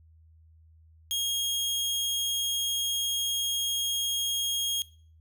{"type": "tone", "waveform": "sawtooth", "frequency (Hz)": 3261, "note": "G#7", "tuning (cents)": -32, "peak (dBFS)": -24, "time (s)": [1.11, 4.82], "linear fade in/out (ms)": 0, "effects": ["noise-tail reverb RT60 0.5 s tail -23 dB re dry", "added 80 Hz sine -54 dBFS peak until 5.2 s"]}